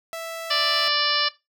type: tone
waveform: sawtooth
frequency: 659.3 Hz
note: E5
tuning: in tune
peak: -26 dBFS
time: 0.13-0.88 s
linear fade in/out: 0 ms
type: harmonic tone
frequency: 587.3 Hz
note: D5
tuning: in tune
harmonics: 1 / 2 / 3 / 4 / 5 / 6 / 7 / 8 / 9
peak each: -33 / -27 / -28 / -33 / -27 / -30 / -29 / -29 / -27 dBFS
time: 0.5-1.29 s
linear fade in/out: 10 ms
effects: noise-tail reverb RT60 0.2 s tail -17 dB re dry